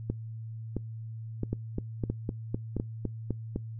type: two click trains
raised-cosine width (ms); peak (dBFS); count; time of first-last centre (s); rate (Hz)
3; -17 / -17; 9 / 5; 1.53-3.56 / 0.1-2.767; 3.94 / 1.5
effects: noise-tail reverb RT60 0.2 s tail -25 dB re dry + added 112 Hz sine -37 dBFS peak until 3.79 s